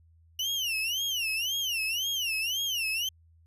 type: tone with vibrato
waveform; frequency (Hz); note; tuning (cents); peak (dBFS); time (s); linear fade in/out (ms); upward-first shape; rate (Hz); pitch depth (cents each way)
35% pulse; 2900; F#7; -35; -26; 0.39-3.09; 5; sine; 1.9; 210
effects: added 82 Hz sine -57 dBFS peak until 3.46 s + resampled to 32000 Hz